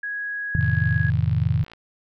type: tone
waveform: sine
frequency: 1661.2 Hz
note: G#6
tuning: in tune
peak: -26 dBFS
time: 0.03-1.1 s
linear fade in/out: 5 ms
type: chord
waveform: sine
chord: F dominant seventh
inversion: none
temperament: just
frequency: 87.31 / 109.13 / 130.96 / 157.15 Hz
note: F2 / A2 / C3 / Eb3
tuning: 0 / -14 / +2 / +18 cents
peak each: -24 / -23 / -24 / -24 dBFS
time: 0.55-1.64 s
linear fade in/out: 0 ms
type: click train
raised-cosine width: 0.3 ms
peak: -27 dBFS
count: 65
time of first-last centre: 0.61-1.735 s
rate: 56.9 Hz
effects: none